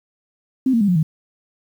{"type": "tone with pitch steps", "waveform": "sine", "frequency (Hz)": [261.6, 230.4, 202.9, 178.68, 157.36], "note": ["C4", "A#3", "G#3", "F3", "D#3"], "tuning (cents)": [0, -20, -40, 40, 20], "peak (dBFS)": -13, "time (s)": [0.66, 1.03], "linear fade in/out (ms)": 5, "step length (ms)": 74, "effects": ["8-bit"]}